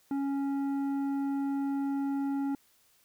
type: tone with tanh clipping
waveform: sine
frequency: 277.2 Hz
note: C#4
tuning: in tune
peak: -30 dBFS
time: 0.11-2.55 s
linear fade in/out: 2 ms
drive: 9 dB
effects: white hiss -66 dBFS RMS until 3.04 s